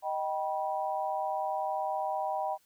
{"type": "chord", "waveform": "sine", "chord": "Eb augmented", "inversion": "none", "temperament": "just", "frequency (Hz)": [622.3, 777.8, 972.3], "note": ["Eb5", "G5", "B5"], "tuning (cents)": [0, -14, -27], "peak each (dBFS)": [-35, -32, -36], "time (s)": [0.02, 2.58], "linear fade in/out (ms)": 50, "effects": ["white hiss -68 dBFS RMS until 2.65 s"]}